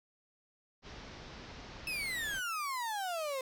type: low-pass noise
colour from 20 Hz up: pink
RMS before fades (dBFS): -49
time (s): 0.82-2.42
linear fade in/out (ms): 50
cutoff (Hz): 5800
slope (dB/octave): 48
type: exponential sweep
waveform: 35% pulse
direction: down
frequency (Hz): 2637 to 513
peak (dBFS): -33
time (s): 1.87-3.41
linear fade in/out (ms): 2
effects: none